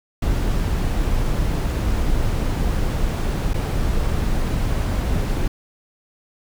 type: noise with dropouts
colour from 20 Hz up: brown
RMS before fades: -20 dBFS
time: 0.22-5.48 s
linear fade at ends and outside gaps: 5 ms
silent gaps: 3.535-3.541 s
effects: none